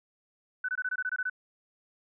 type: tone bursts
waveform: sine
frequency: 1500 Hz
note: F#6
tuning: 23 cents sharp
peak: -28 dBFS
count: 10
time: 0.64-1.298 s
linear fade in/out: 5 ms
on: 46 ms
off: 22 ms
effects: none